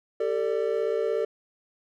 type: chord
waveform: triangle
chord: G suspended second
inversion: none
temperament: equal with one note detuned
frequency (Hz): 392 / 448.7 / 587.3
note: G4 / A4 / D5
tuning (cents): 0 / +34 / 0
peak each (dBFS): -28 / -24 / -28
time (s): 0.2-1.25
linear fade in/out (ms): 5
effects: none